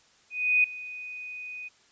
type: tone with ADSR envelope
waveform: sine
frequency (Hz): 2489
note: D#7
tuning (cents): 0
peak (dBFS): -17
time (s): 0.3-1.69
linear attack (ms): 340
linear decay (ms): 3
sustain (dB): -19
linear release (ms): 18
effects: white hiss -61 dBFS RMS until 1.91 s + resampled to 16000 Hz